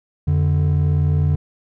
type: tone pair together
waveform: triangle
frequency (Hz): 87.4 / 146.99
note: F2 / D3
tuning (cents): +2 / +2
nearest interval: major sixth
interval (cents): 900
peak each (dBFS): -14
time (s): 0.27-1.36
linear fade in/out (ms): 10
effects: tanh soft clip ceiling -8 dBFS